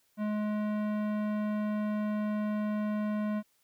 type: tone with tanh clipping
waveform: sine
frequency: 211 Hz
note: G#3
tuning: 28 cents sharp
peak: -31 dBFS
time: 0.17-3.43 s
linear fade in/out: 50 ms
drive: 17 dB
effects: white hiss -71 dBFS RMS until 3.63 s